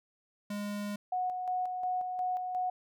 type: tone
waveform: square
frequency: 205.5 Hz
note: G#3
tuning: 18 cents flat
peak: -35 dBFS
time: 0.5-0.96 s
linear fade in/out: 5 ms
type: tone with tremolo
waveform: sine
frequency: 733 Hz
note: F#5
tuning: 16 cents flat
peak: -29 dBFS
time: 1.12-2.7 s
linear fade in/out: 5 ms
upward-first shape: square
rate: 2.8 Hz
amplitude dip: 40%
effects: none